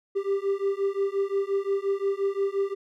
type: beating tone pair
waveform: triangle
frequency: 392 / 397.7 Hz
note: G4 / G4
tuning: 0 / +25 cents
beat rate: 5.7 Hz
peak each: -25 dBFS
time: 0.15-2.75 s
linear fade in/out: 20 ms
effects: none